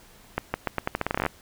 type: accelerating click train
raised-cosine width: 0.5 ms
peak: -9 dBFS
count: 16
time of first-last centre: 0.38-1.264 s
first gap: 160 ms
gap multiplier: 0.83
effects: pink hiss -53 dBFS RMS until 1.41 s